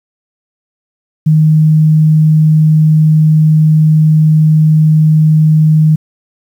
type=tone; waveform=sine; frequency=155.56 Hz; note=D#3; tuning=in tune; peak=-4 dBFS; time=1.26-5.96 s; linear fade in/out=10 ms; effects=7-bit